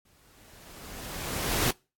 pink noise with exponential growth, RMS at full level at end -24 dBFS, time 0.05-1.71 s, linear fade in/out 5 ms, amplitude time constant 360 ms, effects noise-tail reverb RT60 0.3 s tail -25 dB re dry + AAC 64 kbps

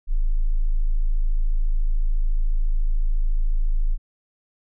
sine tone, 27 Hz, A0, 32 cents flat, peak -16 dBFS, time 0.07-3.98 s, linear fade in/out 50 ms, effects none

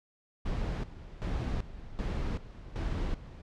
brown noise with tremolo, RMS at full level -32 dBFS, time 0.45-3.42 s, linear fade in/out 10 ms, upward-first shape square, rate 1.3 Hz, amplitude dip 80%, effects low-pass 5000 Hz 12 dB/octave

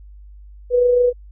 sine tone with amplitude modulation, 491 Hz, B4, 10 cents flat, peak -10 dBFS, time 0.7-1.13 s, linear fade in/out 50 ms, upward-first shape sine, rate 26.5 Hz, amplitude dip 35%, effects added 50 Hz sine -38 dBFS peak until 1.31 s

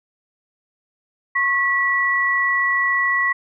sine tone pair together, 1092.7 / 1947 Hz, C#6 / B6, -25 / -25 cents, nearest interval minor seventh, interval 1000 cents, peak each -22 / -17 dBFS, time 1.35-3.33 s, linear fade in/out 10 ms, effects none

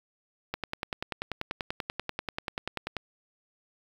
click train, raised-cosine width 0.3 ms, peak -15 dBFS, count 26, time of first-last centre 0.54-2.967 s, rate 10.3 Hz, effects 7-bit

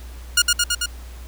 10% pulse tone with echo, 1428 Hz, F6, 38 cents sharp, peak -4 dBFS, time 0.37-0.42 s, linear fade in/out 5 ms, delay 110 ms, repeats 4, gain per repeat -2 dB, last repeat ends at 0.86 s, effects added 60 Hz sine -34 dBFS peak until 1.27 s + pink hiss -46 dBFS RMS until 1.27 s

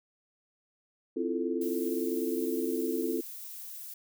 sine chord, F major seventh, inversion second, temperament equal, 261.6 / 329.6 / 349.2 / 440 Hz, C4 / E4 / F4 / A4, 0 / 0 / 0 / 0 cents, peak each -34 dBFS, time 1.16-3.21 s, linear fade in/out 10 ms
violet noise, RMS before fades -43 dBFS, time 1.61-3.94 s, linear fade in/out 5 ms
effects none

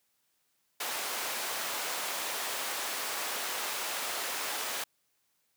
pink high-pass noise, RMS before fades -35 dBFS, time 0.8-4.84 s, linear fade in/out 5 ms, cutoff 670 Hz, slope 12 dB/octave, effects white hiss -75 dBFS RMS until 5.56 s + high-pass 60 Hz 12 dB/octave

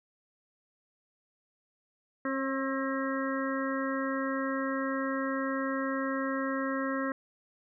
harmonic tone with a mistuned harmonic, 269.1 Hz, C4, 49 cents sharp, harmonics 1 / 2 / 4 / 5 / 6 / 7, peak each -32 / -35 / -38 / -39 / -40 / -40 dBFS, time 2.25-7.12 s, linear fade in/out 2 ms, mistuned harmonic 5, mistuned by -28 cents, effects none

